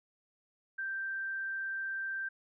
sine tone, 1569 Hz, G6, 1 cent sharp, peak -34 dBFS, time 0.78-2.29 s, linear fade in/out 10 ms, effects none

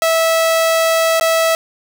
sawtooth tone with dropouts, 653 Hz, E5, 17 cents flat, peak -8 dBFS, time 0.02-1.55 s, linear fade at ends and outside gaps 1 ms, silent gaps 1.198-1.21 s, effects none

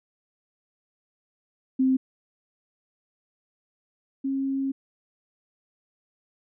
sine tone pair in turn, 261.6 / 270.7 Hz, C4 / C#4, 0 / -41 cents, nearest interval minor second, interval 59 cents, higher second, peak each -18 / -24 dBFS, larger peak first, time 1.79-1.97 / 4.24-4.72 s, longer second, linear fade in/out 10 ms, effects none

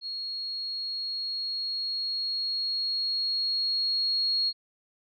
sine tone with level ramp, 4300 Hz, C8, 47 cents sharp, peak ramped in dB -32 to -23 dBFS, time 0.01-4.53 s, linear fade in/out 50 ms, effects none

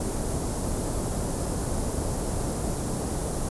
pink band-stop noise, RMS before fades -28 dBFS, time 0-3.49 s, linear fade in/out 5 ms, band 700 to 10000 Hz, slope 12 dB/octave, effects resampled to 24000 Hz

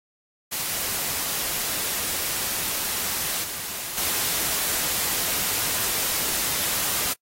white noise with level steps, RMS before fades -27 / -32 / -25 dBFS, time 0.51-7.14 s, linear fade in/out 20 ms, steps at 3.43 / 3.97 s, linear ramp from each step 10 ms, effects noise-tail reverb RT60 0.1 s tail -26 dB re dry + AAC 48 kbps

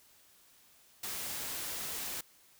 white noise, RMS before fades -39 dBFS, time 1.03-2.21 s, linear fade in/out 5 ms, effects white hiss -63 dBFS RMS until 2.59 s

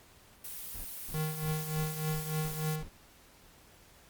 blue noise, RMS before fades -42 dBFS, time 0.44-2.76 s, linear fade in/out 5 ms
brown noise bursts, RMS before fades -44 dBFS, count 7, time 0.74-2.89 s, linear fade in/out 10 ms, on 110 ms, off 230 ms
square tone with tremolo, 155.56 Hz, D#3, in tune, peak -30 dBFS, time 1.14-2.83 s, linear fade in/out 2 ms, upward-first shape triangle, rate 3.4 Hz, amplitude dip 75%
effects pink hiss -59 dBFS RMS until 4.09 s + Opus 48 kbps

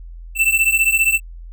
square beating tone pair, 2660 / 2675 Hz, E7 / E7, +15 / +25 cents, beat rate 15 Hz, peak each -17 dBFS, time 0.35-1.2 s, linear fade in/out 50 ms, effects added 42 Hz sine -32 dBFS peak until 1.52 s

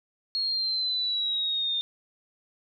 sine exponential sweep, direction down, 4299 to 3620 Hz, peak -25 dBFS, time 0.35-1.81 s, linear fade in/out 0 ms, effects none

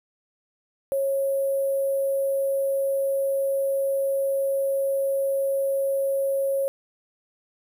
sine tone with sample-and-hold, 547 Hz, C#5, 23 cents flat, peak -21 dBFS, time 0.92-6.68 s, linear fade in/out 0 ms, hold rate 11025 Hz, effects none

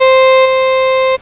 35% pulse tone with level steps, 523.3 Hz, C5, in tune, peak -3 / -7 dBFS, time 0-1.17 s, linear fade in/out 20 ms, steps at 0.45 s, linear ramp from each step 10 ms, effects pink hiss -40 dBFS RMS until 1.21 s + resampled to 8000 Hz

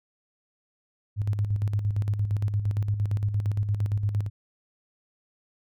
sine tone with tremolo, 103 Hz, G#2, 14 cents flat, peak -21 dBFS, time 1.16-4.3 s, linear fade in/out 50 ms, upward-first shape square, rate 8.7 Hz, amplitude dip 55%, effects none

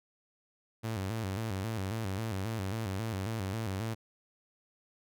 sawtooth tone with vibrato, 103.83 Hz, G#2, in tune, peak -29 dBFS, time 0.83-3.95 s, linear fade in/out 20 ms, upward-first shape square, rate 3.7 Hz, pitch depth 140 cents each way, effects none

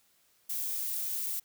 violet noise, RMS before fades -34 dBFS, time 0.49-1.4 s, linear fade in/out 10 ms, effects white hiss -68 dBFS RMS until 1.44 s

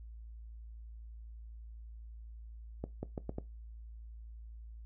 accelerating click train, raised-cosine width 2 ms, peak -24 dBFS, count 5, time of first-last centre 2.84-3.384 s, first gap 190 ms, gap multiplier 0.78, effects noise-tail reverb RT60 0.2 s tail -18 dB re dry + added 56 Hz sine -46 dBFS peak until 4.85 s

